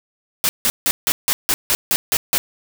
white noise bursts, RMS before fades -17 dBFS, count 10, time 0.44-2.38 s, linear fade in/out 0 ms, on 50 ms, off 160 ms, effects none

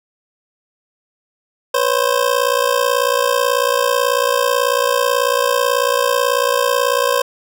25% pulse ring-modulated tone, 523.3 Hz, C5, in tune, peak -7 dBFS, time 1.74-7.22 s, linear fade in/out 5 ms, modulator 29.1 Hz, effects none

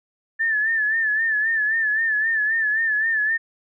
sine tone with vibrato, 1760 Hz, A6, in tune, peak -18 dBFS, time 0.39-3.38 s, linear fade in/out 20 ms, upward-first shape sine, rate 3.8 Hz, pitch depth 68 cents each way, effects none

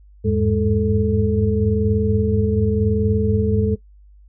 sine tone cluster, 82.3 / 99 / 103.2 / 206.7 / 438.2 Hz, E2 / G2 / G#2 / G#3 / A4, -2 / +18 / -10 / -8 / -7 cents, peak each -22 / -29 / -21 / -21 / -20 dBFS, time 0.24-3.76 s, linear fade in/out 20 ms, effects noise-tail reverb RT60 0.1 s tail -18 dB re dry + added 50 Hz sine -44 dBFS peak until 4.28 s

